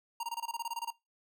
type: tone bursts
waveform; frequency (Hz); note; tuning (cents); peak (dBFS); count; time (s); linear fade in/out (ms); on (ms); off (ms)
square; 932.3; A#5; 0; -34; 13; 0.2-0.905; 5; 33; 23
effects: noise-tail reverb RT60 0.2 s tail -20 dB re dry